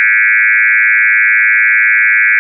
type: tone with frequency modulation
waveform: sine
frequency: 1942 Hz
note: B6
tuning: 30 cents flat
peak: -6 dBFS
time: 0-2.39 s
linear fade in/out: 0 ms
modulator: 107 Hz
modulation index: 3.8
effects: none